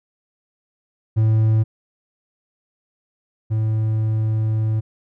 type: tone pair in turn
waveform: triangle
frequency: 110 / 109.52 Hz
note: A2 / A2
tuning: 0 / -8 cents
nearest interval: unison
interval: 8 cents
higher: first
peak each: -11 / -15 dBFS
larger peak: first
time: 1.16-1.64 / 3.5-4.81 s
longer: second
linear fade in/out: 20 ms
effects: none